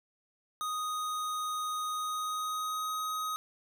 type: tone with pitch glide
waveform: square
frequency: 1244.5 to 1258.2 Hz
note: D#6 to D#6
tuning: 0 to +19 cents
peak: -33 dBFS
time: 0.61-3.36 s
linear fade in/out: 0 ms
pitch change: +19 cents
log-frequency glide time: 1.92-2.93 s
effects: none